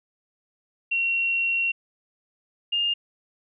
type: tone pair in turn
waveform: sine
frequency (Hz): 2737 / 2820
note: F7 / F7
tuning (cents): -36 / +16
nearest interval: minor second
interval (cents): 52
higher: second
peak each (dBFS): -21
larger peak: neither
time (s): 0.91-1.72 / 2.72-2.94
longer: first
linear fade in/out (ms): 10
effects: none